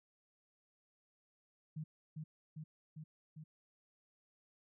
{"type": "tone with echo", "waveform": "sine", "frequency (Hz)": 155.4, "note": "D#3", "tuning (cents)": -2, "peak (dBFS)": -40, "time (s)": [1.76, 1.84], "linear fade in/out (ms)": 10, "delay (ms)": 400, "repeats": 4, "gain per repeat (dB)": -2, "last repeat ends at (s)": 3.44, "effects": []}